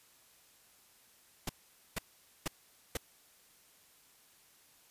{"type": "noise bursts", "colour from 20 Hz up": "pink", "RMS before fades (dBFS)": -35, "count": 4, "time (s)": [1.47, 2.972], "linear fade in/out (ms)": 5, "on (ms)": 23, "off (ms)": 470, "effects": ["white hiss -64 dBFS RMS until 4.9 s", "resampled to 32000 Hz"]}